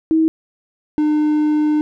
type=tone pair in turn; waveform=sine / triangle; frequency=320 / 302.4 Hz; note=D#4 / D#4; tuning=+49 / -49 cents; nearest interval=minor second; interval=98 cents; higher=first; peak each=-11 dBFS; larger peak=neither; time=0.11-0.28 / 0.98-1.81 s; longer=second; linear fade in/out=0 ms; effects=none